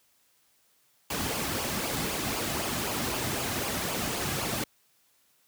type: noise with flanger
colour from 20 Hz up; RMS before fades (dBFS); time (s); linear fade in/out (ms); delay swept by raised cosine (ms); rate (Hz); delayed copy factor
pink; -31; 1.1-4.64; 5; 0.51 to 2.21; 3.9; -0.5
effects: white hiss -67 dBFS RMS until 5.47 s + high-pass 60 Hz 12 dB/octave